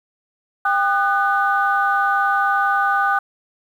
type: tone cluster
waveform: sine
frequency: 794 / 1217 / 1493 Hz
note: G5 / D#6 / F#6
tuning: +22 / -39 / +15 cents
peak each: -19 dBFS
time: 0.65-3.19 s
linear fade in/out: 5 ms
effects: tanh soft clip ceiling -6 dBFS + 8-bit